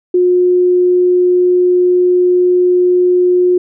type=tone; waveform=sine; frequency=359.8 Hz; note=F#4; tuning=48 cents flat; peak=-7 dBFS; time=0.14-3.58 s; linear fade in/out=5 ms; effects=none